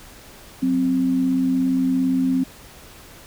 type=tone pair together; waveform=sine; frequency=184.29 / 261.6 Hz; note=F#3 / C4; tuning=-7 / 0 cents; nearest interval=tritone; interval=607 cents; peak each=-26 / -17 dBFS; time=0.62-2.44 s; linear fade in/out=10 ms; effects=pink hiss -44 dBFS RMS until 3.26 s